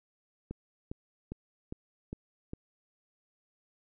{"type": "click train", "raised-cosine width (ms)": 3, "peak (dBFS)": -25, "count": 6, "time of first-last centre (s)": [0.51, 2.534], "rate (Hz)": 2.47, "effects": []}